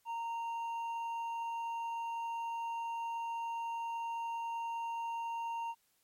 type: tone with hard clipping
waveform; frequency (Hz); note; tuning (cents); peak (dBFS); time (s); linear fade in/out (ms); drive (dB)
sine; 925; A#5; -14; -37; 0.05-5.75; 50; 4
effects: white hiss -74 dBFS RMS until 6.03 s + MP3 64 kbps